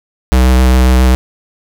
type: tone with vibrato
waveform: square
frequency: 63.6 Hz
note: C2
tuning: 48 cents flat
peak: -6 dBFS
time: 0.32-1.15 s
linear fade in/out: 0 ms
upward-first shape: sine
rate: 7.4 Hz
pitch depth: 14 cents each way
effects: 7-bit